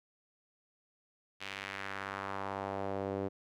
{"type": "tone with band-pass filter sweep", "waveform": "sawtooth", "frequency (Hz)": 98, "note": "G2", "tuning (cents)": 0, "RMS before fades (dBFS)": -39, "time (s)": [1.4, 3.29], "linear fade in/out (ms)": 20, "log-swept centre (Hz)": [2800, 420], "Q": 1.6, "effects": []}